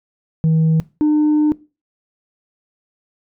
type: tone pair in turn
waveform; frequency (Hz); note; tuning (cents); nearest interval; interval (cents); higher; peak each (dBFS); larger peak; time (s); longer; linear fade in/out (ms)
sine; 160 / 302; D#3 / D4; +49 / +48; major seventh; 1099; second; -9; neither; 0.44-0.8 / 1.01-1.52; second; 0
effects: noise-tail reverb RT60 0.3 s tail -21 dB re dry + tanh soft clip ceiling -10 dBFS